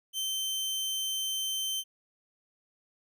sawtooth tone, 3100 Hz, G7, 20 cents flat, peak -27 dBFS, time 0.13-1.84 s, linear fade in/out 50 ms, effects none

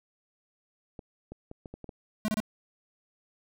clicks, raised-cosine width 2 ms, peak -28 dBFS, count 7, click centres 0.992 / 1.32 / 1.514 / 1.658 / 1.74 / 1.843 / 1.892 s
square tone bursts, 214.8 Hz, A3, 41 cents flat, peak -27 dBFS, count 3, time 2.25-2.402 s, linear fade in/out 0 ms, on 32 ms, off 28 ms
effects none

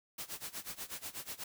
white noise with tremolo, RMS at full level -41 dBFS, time 0.18-1.44 s, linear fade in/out 5 ms, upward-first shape sine, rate 8.2 Hz, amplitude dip 90%, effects none

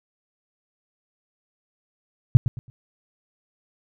sine tone with echo, 123.47 Hz, B2, in tune, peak -5 dBFS, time 2.35-2.37 s, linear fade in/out 0 ms, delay 110 ms, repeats 3, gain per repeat -12 dB, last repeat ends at 2.7 s, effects none

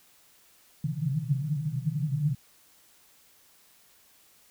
white band-pass noise, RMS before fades -29 dBFS, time 0.84-2.35 s, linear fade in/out 5 ms, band 130 to 160 Hz, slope 96 dB/octave, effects white hiss -60 dBFS RMS until 4.5 s

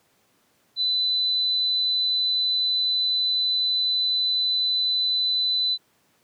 sine tone, 4004 Hz, B7, 23 cents sharp, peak -20 dBFS, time 0.76-5.78 s, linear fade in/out 50 ms, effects pink hiss -64 dBFS RMS until 6.23 s + high-pass 150 Hz 12 dB/octave

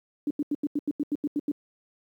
sine tone bursts, 292 Hz, D4, 10 cents flat, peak -23 dBFS, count 11, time 0.27-1.515 s, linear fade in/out 2 ms, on 35 ms, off 86 ms, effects high-pass 150 Hz 12 dB/octave + 10-bit

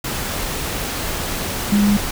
sine tone in noise, 204.6 Hz, G#3, 26 cents flat, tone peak -12 dBFS, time 1.72-1.97 s, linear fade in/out 5 ms, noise pink, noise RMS -24 dBFS, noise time 0.04-2.11 s, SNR +9 dB, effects none

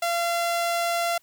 sawtooth tone, 685 Hz, F5, 34 cents flat, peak -19 dBFS, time 0.02-1.18 s, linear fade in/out 5 ms, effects white hiss -63 dBFS RMS until 1.22 s

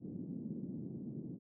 pink band-pass noise, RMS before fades -44 dBFS, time 0-1.39 s, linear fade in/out 50 ms, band 160 to 280 Hz, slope 24 dB/octave, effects none

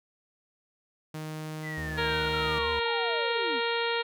sawtooth tone, 155.56 Hz, D#3, in tune, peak -31 dBFS, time 1.14-2.59 s, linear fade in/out 5 ms
sine linear sweep, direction down, 2025 to 218.3 Hz, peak -36 dBFS, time 1.62-3.61 s, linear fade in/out 50 ms
square tone with vibrato, 74.9 Hz, D2, 35 cents sharp, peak -38 dBFS, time 1.77-2.8 s, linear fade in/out 10 ms, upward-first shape square, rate 5.6 Hz, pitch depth 65 cents each way
harmonic tone, 466.2 Hz, A#4, in tune, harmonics 1 / 2 / 3 / 4 / 5 / 6 / 7 / 8 / 9, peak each -30 / -33 / -35 / -36 / -37 / -38 / -38 / -39 / -40 dBFS, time 1.97-4.03 s, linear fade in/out 20 ms
effects none

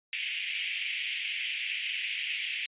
white band-pass noise, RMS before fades -34 dBFS, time 0.13-2.66 s, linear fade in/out 0 ms, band 2100 to 3100 Hz, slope 48 dB/octave, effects resampled to 8000 Hz

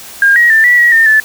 sine tone with pitch steps, 1613 / 1898 / 1781 / 1950 / 1912 / 1814 / 1745 Hz, G6 / A#6 / A6 / B6 / A#6 / A#6 / A6, +49 / +31 / +21 / -23 / +43 / -48 / -15 cents, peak -4 dBFS, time 0.22-1.2 s, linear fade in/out 2 ms, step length 140 ms, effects white hiss -31 dBFS RMS until 1.24 s

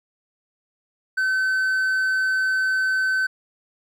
triangle tone, 1528 Hz, G6, 45 cents flat, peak -17 dBFS, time 1.17-3.27 s, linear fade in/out 10 ms, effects none

